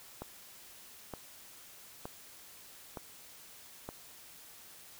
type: click train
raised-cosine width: 1 ms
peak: -26 dBFS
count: 5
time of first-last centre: 0.22-3.89 s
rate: 1.09 Hz
effects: white hiss -54 dBFS RMS until 4.99 s